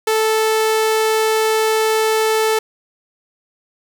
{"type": "tone", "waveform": "sawtooth", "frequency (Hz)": 438.8, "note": "A4", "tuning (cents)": -5, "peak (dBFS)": -10, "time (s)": [0.07, 2.59], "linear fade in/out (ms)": 5, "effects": []}